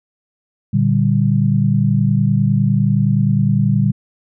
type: chord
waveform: sine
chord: G minor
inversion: first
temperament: equal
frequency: 116.54 / 146.83 / 196 Hz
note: Bb2 / D3 / G3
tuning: 0 / 0 / 0 cents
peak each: -16 dBFS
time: 0.73-3.92 s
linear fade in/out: 10 ms
effects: none